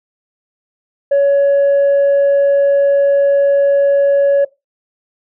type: tone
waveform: sine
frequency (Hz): 561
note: C#5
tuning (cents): +21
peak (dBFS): -6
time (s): 1.11-4.45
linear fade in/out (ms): 10
effects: noise-tail reverb RT60 0.2 s tail -19 dB re dry + tanh soft clip ceiling -7 dBFS